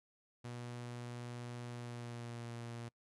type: tone with pitch glide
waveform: sawtooth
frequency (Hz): 121 to 117.83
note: B2 to A#2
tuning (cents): -35 to +19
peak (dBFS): -40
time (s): 0.44-2.89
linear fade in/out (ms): 10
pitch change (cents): -46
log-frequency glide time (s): 1.65-2.47
effects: noise-tail reverb RT60 0.1 s tail -25 dB re dry + resampled to 24000 Hz